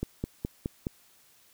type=click train; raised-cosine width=3 ms; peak=-17 dBFS; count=5; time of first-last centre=0.03-0.869 s; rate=4.77 Hz; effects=white hiss -61 dBFS RMS until 1.53 s